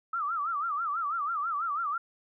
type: tone with vibrato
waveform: sine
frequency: 1257 Hz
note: D#6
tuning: 17 cents sharp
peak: -28 dBFS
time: 0.13-1.98 s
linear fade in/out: 5 ms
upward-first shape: sine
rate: 6.1 Hz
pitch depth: 170 cents each way
effects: none